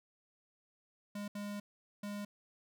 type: tone bursts at uneven times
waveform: square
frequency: 204.8 Hz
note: G#3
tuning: 24 cents flat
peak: -40 dBFS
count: 3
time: 1.15-1.28 / 1.35-1.6 / 2.03-2.25 s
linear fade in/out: 5 ms
effects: none